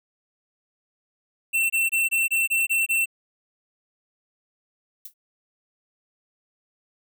square tone bursts, 2695 Hz, E7, 38 cents sharp, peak -20 dBFS, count 8, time 1.53-3.058 s, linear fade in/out 20 ms, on 170 ms, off 24 ms
violet noise with exponential decay, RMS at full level -33 dBFS, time 5.05-5.14 s, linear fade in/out 5 ms, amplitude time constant 19 ms
effects none

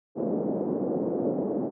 pink band-pass noise, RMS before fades -28 dBFS, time 0.15-1.71 s, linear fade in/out 50 ms, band 210 to 550 Hz, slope 24 dB/octave, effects none

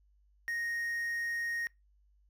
triangle tone with quantisation, 1864.7 Hz, A#6, in tune, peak -31 dBFS, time 0.48-1.67 s, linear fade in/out 0 ms, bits 9, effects noise-tail reverb RT60 0.2 s tail -24 dB re dry + added 50 Hz sine -64 dBFS peak until 2.29 s

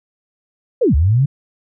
sine linear two-way sweep, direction down then up, 546 to 65.41 to 146 Hz, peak -10 dBFS, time 0.81-1.26 s, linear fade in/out 10 ms, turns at 0.95 s, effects none

